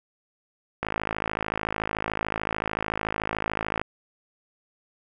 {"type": "click train", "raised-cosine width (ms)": 0.5, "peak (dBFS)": -11, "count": 161, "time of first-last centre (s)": [0.83, 3.815], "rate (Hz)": 53.6, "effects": []}